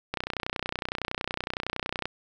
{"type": "click train", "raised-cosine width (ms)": 0.3, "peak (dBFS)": -13, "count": 60, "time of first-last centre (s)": [0.14, 2.056], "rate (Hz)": 30.8, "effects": []}